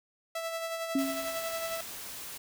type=tone with tremolo; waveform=sawtooth; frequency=659.3 Hz; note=E5; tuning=in tune; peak=-28 dBFS; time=0.35-1.81 s; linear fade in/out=5 ms; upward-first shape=sine; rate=11 Hz; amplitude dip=40%
type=tone with exponential decay; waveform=sine; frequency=272.2 Hz; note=C#4; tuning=31 cents flat; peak=-23 dBFS; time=0.95-1.46 s; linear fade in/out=5 ms; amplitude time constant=110 ms
type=noise; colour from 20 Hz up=white; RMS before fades=-42 dBFS; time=0.98-2.38 s; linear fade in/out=10 ms
effects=none